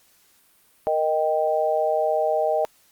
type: chord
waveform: sine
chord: Eb major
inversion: second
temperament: equal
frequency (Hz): 466.2 / 622.3 / 784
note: Bb4 / Eb5 / G5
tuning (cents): 0 / 0 / 0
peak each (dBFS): -26 / -21 / -25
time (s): 0.87-2.65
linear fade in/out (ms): 0
effects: white hiss -59 dBFS RMS until 2.91 s + Opus 48 kbps